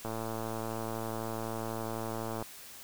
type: click train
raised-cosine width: 1 ms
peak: -23 dBFS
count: 267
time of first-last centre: 0.05-2.425 s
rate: 112 Hz
effects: white hiss -49 dBFS RMS until 2.83 s